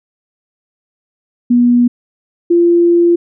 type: tone pair in turn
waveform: sine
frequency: 242.4 / 344 Hz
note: B3 / F4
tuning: -32 / -26 cents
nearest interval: tritone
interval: 606 cents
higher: second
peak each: -6 dBFS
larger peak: neither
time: 1.5-1.88 / 2.5-3.16 s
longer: second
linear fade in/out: 10 ms
effects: none